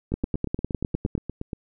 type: two click trains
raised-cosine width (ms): 3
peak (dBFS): -11 / -17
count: 11 / 13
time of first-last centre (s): 0.14-1.152 / 0.12-1.532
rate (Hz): 9.88 / 8.5
effects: none